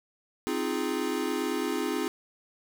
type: chord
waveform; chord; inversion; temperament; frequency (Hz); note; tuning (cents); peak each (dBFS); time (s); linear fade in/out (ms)
square; F minor seventh; second; equal; 261.6 / 311.1 / 349.2 / 415.3; C4 / Eb4 / F4 / Ab4; 0 / 0 / 0 / 0; -34; 0.47-2.08; 0
effects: none